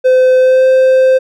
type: tone with pitch glide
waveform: triangle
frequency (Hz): 513 to 520.8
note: C5 to C5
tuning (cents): -34 to -8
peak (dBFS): -3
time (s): 0.04-1.19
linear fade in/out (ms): 20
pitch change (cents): +26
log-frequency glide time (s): 0.38-0.66
effects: none